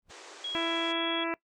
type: noise with exponential growth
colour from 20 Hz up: brown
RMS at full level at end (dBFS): -50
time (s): 0.02-0.11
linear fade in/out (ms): 2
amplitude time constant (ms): 19
type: band-pass noise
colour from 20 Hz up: pink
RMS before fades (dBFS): -49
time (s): 0.09-0.93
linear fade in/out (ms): 20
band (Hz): 330 to 8000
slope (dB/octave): 48
type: tone with pitch glide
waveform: sine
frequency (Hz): 3307 to 3330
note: G#7 to G#7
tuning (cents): -8 to +4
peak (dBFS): -32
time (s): 0.44-1.24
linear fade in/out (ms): 5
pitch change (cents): +12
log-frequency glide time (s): 0.55-1.02
type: harmonic tone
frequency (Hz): 332.4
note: E4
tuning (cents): +15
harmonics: 1 / 2 / 3 / 4 / 5 / 6 / 7 / 8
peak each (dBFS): -33 / -36 / -38 / -39 / -40 / -41 / -41 / -42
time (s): 0.55-1.34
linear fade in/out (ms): 0
effects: noise-tail reverb RT60 0.1 s tail -21 dB re dry